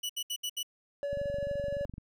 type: tone bursts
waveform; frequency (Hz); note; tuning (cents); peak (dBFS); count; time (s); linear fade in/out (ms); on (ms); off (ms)
sawtooth; 2951; F#7; -5; -29; 5; 0.03-0.631; 10; 65; 69
type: tone with tremolo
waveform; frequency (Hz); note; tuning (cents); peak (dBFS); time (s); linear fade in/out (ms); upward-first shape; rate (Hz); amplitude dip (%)
triangle; 569; C#5; +45; -28; 1.03-1.85; 0; triangle; 13; 30
type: click train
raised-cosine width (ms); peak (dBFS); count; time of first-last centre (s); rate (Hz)
5; -30; 21; 1.13-1.981; 23.5
effects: none